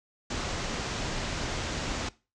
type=low-pass noise; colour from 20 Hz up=pink; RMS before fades=-33 dBFS; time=0.3-2.09 s; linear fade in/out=5 ms; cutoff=7300 Hz; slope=48 dB/octave; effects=noise-tail reverb RT60 0.3 s tail -20 dB re dry